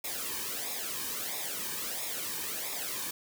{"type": "noise with flanger", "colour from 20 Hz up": "white", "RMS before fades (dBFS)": -36, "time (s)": [0.04, 3.11], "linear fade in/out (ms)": 5, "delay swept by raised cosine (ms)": [0.66, 1.5], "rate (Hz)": 1.5, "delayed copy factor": -0.7, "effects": []}